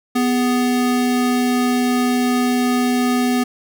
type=tone pair together; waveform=square; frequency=248.1 / 412.6 Hz; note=B3 / G#4; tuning=+8 / -11 cents; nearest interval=major sixth; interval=881 cents; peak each=-16 / -26 dBFS; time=0.15-3.44 s; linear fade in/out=10 ms; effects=none